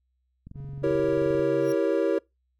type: click train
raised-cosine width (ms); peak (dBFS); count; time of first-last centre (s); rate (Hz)
5; -30; 22; 0.47-1.395; 22.7
type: tone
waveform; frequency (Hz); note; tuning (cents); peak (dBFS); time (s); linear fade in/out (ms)
triangle; 138.59; C#3; 0; -32; 0.54-1.75; 50
type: chord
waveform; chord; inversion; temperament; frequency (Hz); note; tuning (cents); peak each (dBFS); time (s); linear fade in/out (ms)
triangle; E diminished seventh; none; equal; 329.6 / 392 / 466.2 / 554.4; E4 / G4 / Bb4 / Db5; 0 / 0 / 0 / 0; -25; 0.83-2.19; 10
type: tone with exponential growth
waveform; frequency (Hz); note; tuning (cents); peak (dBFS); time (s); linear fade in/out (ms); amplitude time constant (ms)
25% pulse; 5630; F8; +13; -34; 1.57-1.72; 0; 31
effects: noise-tail reverb RT60 0.2 s tail -25 dB re dry + added 63 Hz sine -70 dBFS peak until 2.59 s

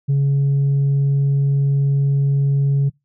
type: tone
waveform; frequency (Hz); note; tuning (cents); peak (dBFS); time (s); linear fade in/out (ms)
sine; 139.4; C#3; +10; -11; 0.08-2.9; 20
effects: noise-tail reverb RT60 0.2 s tail -25 dB re dry + tanh soft clip ceiling -12 dBFS

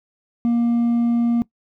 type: tone with hard clipping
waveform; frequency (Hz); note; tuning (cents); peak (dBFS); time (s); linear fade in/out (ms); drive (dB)
sine; 235.6; A#3; +19; -16; 0.45-1.42; 0; 2
effects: noise-tail reverb RT60 0.1 s tail -20 dB re dry

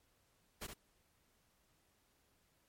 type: noise with echo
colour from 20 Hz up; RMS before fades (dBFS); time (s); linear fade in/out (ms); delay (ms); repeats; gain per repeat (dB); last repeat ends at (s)
pink; -45; 0.61-0.67; 10; 68; 1; -5; 0.738
effects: pink hiss -75 dBFS RMS until 2.68 s + MP3 64 kbps

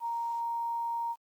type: tone with quantisation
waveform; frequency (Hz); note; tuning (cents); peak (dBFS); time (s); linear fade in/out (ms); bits
sine; 932.3; A#5; 0; -30; 0-1.16; 50; 10
effects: Opus 32 kbps

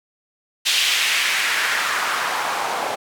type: noise with band-pass filter sweep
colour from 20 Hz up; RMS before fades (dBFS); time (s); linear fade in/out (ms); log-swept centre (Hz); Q
white; -21; 0.65-2.96; 20; 3300 to 710; 1.7
effects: none

